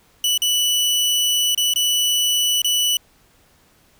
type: tone with dropouts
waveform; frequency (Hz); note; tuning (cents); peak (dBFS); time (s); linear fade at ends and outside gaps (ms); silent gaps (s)
sawtooth; 2964; F#7; +2; -13; 0.24-2.97; 2; 0.377-0.419 / 1.548-1.576 / 1.737-1.759 / 2.619-2.645
effects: pink hiss -56 dBFS RMS until 3.99 s

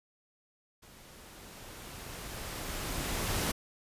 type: noise with level ramp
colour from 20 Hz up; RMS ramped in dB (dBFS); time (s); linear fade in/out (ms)
pink; -55 to -31; 0.82-3.52; 10
effects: resampled to 32000 Hz

